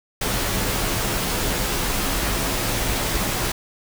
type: noise with comb filter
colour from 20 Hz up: pink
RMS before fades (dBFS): -23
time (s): 0.21-3.52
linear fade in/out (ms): 5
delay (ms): 13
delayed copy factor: -0.6
effects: none

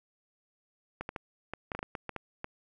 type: clicks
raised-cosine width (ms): 0.5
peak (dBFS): -21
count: 12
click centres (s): 1.01 / 1.091 / 1.162 / 1.536 / 1.718 / 1.75 / 1.791 / 1.829 / 1.952 / 2.093 / 2.163 / 2.444
effects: none

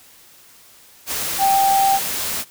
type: tone in noise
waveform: sine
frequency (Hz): 784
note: G5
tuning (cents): 0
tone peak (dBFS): -13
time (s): 1.38-2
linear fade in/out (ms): 50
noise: white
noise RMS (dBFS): -24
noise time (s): 1.06-2.45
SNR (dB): +8
effects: white hiss -48 dBFS RMS until 2.5 s

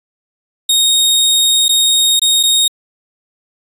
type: tone with dropouts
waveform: sawtooth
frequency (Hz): 3729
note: A#7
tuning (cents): 0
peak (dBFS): -6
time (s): 0.69-2.68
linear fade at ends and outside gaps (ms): 5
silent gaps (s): 1.683-1.691 / 2.195-2.217 / 2.43-2.434
effects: resampled to 32000 Hz

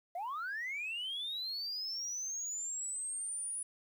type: linear sweep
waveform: sine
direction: up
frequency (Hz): 660 to 9870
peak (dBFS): -35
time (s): 0.15-3.63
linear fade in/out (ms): 5
effects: tanh soft clip ceiling -34 dBFS + 11-bit

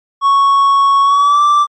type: tone with pitch glide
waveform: triangle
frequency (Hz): 1108.7 to 1171.9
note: C#6 to D6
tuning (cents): 0 to -4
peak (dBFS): -5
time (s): 0.21-1.67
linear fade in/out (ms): 50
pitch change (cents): +96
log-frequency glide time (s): 1.03-1.42
effects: MP3 32 kbps

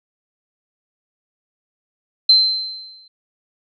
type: tone with exponential decay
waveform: sine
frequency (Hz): 4100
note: C8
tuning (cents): -36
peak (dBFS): -6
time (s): 2.29-3.08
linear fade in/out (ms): 5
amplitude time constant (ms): 170
effects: none

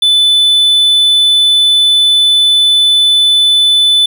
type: tone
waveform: triangle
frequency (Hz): 3500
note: A7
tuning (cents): -10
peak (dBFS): -4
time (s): 0.02-4.06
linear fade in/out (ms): 5
effects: none

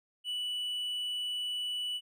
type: tone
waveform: triangle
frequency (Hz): 2960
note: F#7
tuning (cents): 0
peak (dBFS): -31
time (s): 0.24-2.01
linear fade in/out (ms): 50
effects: none

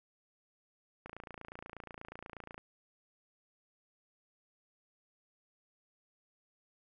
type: click train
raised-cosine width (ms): 0.5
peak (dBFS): -30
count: 44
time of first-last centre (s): 1.06-2.579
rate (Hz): 28.3
effects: none

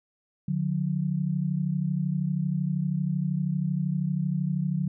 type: tone pair together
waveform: sine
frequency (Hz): 148.3 / 181.07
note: D3 / F#3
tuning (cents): +17 / -37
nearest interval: minor third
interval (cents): 346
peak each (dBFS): -27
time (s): 0.48-4.88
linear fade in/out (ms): 5
effects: none

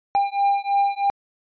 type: beating tone pair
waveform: triangle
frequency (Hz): 798 / 801.1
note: G5 / G5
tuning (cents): +31 / +37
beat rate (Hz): 3.1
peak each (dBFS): -19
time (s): 0.15-1.1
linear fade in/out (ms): 0
effects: resampled to 11025 Hz

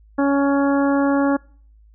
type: harmonic tone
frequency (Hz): 279.5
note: C#4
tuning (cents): +14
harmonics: 1 / 2 / 3 / 4 / 5 / 6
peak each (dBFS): -16 / -22 / -26 / -28 / -30 / -32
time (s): 0.18-1.37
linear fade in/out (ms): 10
effects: noise-tail reverb RT60 0.5 s tail -25 dB re dry + added 53 Hz sine -47 dBFS peak until 1.94 s

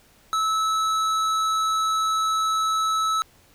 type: tone with hard clipping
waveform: sine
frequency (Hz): 1303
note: E6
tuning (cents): -20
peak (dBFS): -22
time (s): 0.33-3.22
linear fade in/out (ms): 0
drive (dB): 12
effects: pink hiss -56 dBFS RMS until 3.54 s

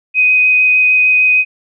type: tone with vibrato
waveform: sine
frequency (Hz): 2506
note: D#7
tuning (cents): +12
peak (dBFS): -7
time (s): 0.14-1.45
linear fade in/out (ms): 50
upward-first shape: triangle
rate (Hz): 6.6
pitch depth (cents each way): 9
effects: none

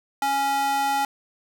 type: tone with high-pass filter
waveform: square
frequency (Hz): 277.2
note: C#4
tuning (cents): 0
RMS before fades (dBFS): -23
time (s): 0.22-1.05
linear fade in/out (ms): 2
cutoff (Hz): 750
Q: 2.6
effects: none

